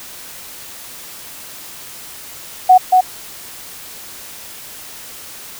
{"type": "tone with echo", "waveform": "sine", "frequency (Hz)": 740, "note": "F#5", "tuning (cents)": 0, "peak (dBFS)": -3, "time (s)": [2.69, 2.78], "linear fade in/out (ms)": 10, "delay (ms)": 230, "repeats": 1, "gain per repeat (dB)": -3, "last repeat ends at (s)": 3.01, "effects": ["white hiss -34 dBFS RMS until 5.59 s"]}